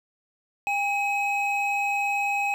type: tone pair together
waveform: triangle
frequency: 806 / 2547 Hz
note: G5 / D#7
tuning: +48 / +40 cents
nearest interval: octave + minor sixth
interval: 1992 cents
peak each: -24 dBFS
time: 0.67-2.54 s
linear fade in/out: 0 ms
effects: none